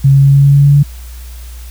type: tone with pitch steps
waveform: sine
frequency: 137.1 / 137.97 / 138.85 / 139.74 / 140.63 / 141.53 / 142.43 / 143.34 Hz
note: C#3 / C#3 / C#3 / C#3 / C#3 / C#3 / C#3 / D3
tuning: -19 / -8 / +3 / +14 / +25 / +36 / +47 / -42 cents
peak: -3 dBFS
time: 0.04-0.832 s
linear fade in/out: 10 ms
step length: 99 ms
effects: added 60 Hz sine -26 dBFS peak until 1.7 s + white hiss -39 dBFS RMS until 1.7 s